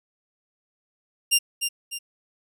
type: tone with echo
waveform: 15% pulse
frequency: 2794 Hz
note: F7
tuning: in tune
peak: -9 dBFS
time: 1.31-1.39 s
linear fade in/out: 20 ms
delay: 300 ms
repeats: 2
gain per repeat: -7 dB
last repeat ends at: 1.99 s
effects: none